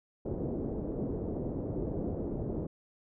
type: low-pass noise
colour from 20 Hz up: white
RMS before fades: -35 dBFS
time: 0.25-2.67 s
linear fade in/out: 10 ms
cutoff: 460 Hz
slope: 24 dB/octave
effects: none